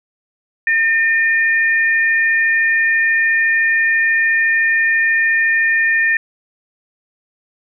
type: tone pair together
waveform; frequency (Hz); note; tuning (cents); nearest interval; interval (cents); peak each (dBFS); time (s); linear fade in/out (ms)
sine; 1813 / 2420; A#6 / D#7; -49 / -49; perfect fourth; 500; -12 / -21; 0.67-6.17; 2
effects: none